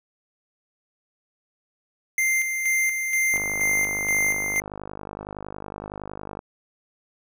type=tone with tremolo; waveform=square; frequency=2093 Hz; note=C7; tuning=in tune; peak=-20 dBFS; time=2.18-4.6 s; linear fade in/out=2 ms; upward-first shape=square; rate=2.1 Hz; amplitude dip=45%
type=click train; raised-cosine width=1 ms; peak=-20 dBFS; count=156; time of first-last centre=3.34-6.391 s; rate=50.8 Hz
effects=none